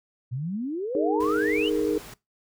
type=exponential sweep; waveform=sine; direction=up; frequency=116.6 to 3136 Hz; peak=-27 dBFS; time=0.31-1.7 s; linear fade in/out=20 ms
type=chord; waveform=sine; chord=D# suspended fourth; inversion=none; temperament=equal; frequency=311.1 / 415.3 / 466.2 Hz; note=D#4 / G#4 / A#4; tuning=0 / 0 / 0 cents; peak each=-26 dBFS; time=0.95-1.98 s; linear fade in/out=2 ms
type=noise; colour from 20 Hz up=pink; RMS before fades=-43 dBFS; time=1.2-2.14 s; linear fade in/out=5 ms
effects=noise-tail reverb RT60 0.2 s tail -20 dB re dry